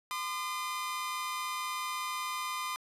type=tone pair together; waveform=sawtooth; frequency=1024.9 / 1209 Hz; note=C6 / D6; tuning=-36 / +50 cents; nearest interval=minor third; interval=286 cents; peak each=-33 / -33 dBFS; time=0.11-2.76 s; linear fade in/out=0 ms; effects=resampled to 32000 Hz + 11-bit